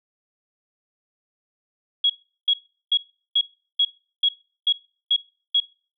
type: tone bursts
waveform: sine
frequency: 3322 Hz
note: G#7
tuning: in tune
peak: -15 dBFS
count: 9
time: 2.04-5.602 s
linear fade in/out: 5 ms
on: 58 ms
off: 380 ms
effects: noise-tail reverb RT60 0.4 s tail -21 dB re dry